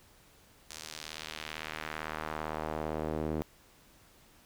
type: tone with band-pass filter sweep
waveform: sawtooth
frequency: 77.78 Hz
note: D#2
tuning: in tune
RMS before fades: -38 dBFS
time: 0.7-3.42 s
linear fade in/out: 0 ms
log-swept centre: 6700 to 340 Hz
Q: 1.1
effects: pink hiss -61 dBFS RMS until 4.45 s